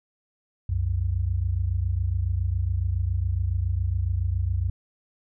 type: tone pair together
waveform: sine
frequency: 65.5 / 92.7 Hz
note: C2 / F#2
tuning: +2 / +4 cents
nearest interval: tritone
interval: 602 cents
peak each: -26 / -24 dBFS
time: 0.69-4.7 s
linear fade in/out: 5 ms
effects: none